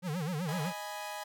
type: tone with vibrato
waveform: square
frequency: 164.81 Hz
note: E3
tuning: in tune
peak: -33 dBFS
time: 0.02-0.73 s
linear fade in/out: 50 ms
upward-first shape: sine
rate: 7.9 Hz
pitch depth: 220 cents each way
type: chord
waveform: sawtooth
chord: G# minor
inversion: second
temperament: equal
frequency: 622.3 / 830.6 / 987.8 Hz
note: D#5 / G#5 / B5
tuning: 0 / 0 / 0 cents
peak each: -40 / -37 / -41 dBFS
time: 0.48-1.24 s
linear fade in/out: 10 ms
effects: none